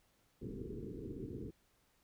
white low-pass noise, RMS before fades -45 dBFS, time 0.41-1.51 s, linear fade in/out 10 ms, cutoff 450 Hz, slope 96 dB/octave, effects pink hiss -74 dBFS RMS until 2.03 s

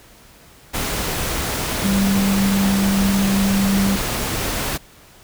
sine tone in noise, 196.5 Hz, G3, 4 cents sharp, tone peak -15 dBFS, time 1.83-3.97 s, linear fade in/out 20 ms, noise pink, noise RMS -23 dBFS, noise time 0.73-4.78 s, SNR +5 dB, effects pink hiss -47 dBFS RMS until 5.23 s

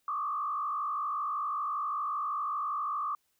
sine tone with frequency modulation, 1174.7 Hz, D6, in tune, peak -30 dBFS, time 0.08-3.15 s, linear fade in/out 2 ms, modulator 52.6 Hz, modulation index 1.3, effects white hiss -75 dBFS RMS until 3.39 s

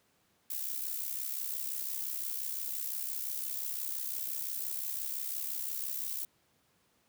violet noise with amplitude modulation, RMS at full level -34 dBFS, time 0.5-6.25 s, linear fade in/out 5 ms, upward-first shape sine, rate 65.8 Hz, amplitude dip 65%, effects pink hiss -71 dBFS RMS until 7.08 s + high-pass 100 Hz 12 dB/octave

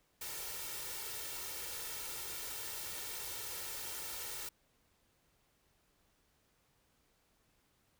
white noise with comb filter, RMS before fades -43 dBFS, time 0.21-4.49 s, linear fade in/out 5 ms, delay 2.2 ms, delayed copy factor +0.65, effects pink hiss -74 dBFS RMS until 7.99 s

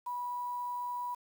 sine tone with quantisation, 979 Hz, B5, 15 cents flat, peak -34 dBFS, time 0.06-1.15 s, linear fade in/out 10 ms, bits 9, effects none

